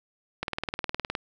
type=click train; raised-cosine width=0.3 ms; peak=-13 dBFS; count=15; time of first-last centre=0.43-1.152 s; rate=19.4 Hz; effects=none